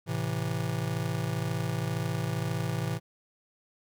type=chord; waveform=square; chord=A minor; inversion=none; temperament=just; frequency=110 / 132 / 165 Hz; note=A2 / C3 / E3; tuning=0 / +16 / +2 cents; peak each=-34 dBFS; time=0.06-3 s; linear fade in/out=50 ms; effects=none